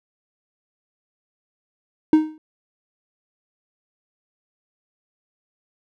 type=tone with exponential decay; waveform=triangle; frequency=311.1 Hz; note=D#4; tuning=in tune; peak=-5 dBFS; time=2.13-2.38 s; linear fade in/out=2 ms; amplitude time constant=54 ms; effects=none